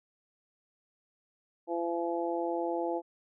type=harmonic tone; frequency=170 Hz; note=F3; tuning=46 cents flat; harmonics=2 / 3 / 4 / 5; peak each=-33 / -35 / -36 / -37 dBFS; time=1.67-3.02 s; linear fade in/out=50 ms; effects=none